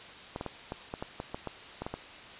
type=clicks; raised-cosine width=1 ms; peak=-21 dBFS; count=12; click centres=0.361 / 0.411 / 0.463 / 0.721 / 0.939 / 1.025 / 1.201 / 1.345 / 1.473 / 1.82 / 1.865 / 1.94 s; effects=white hiss -47 dBFS RMS until 2.39 s + resampled to 8000 Hz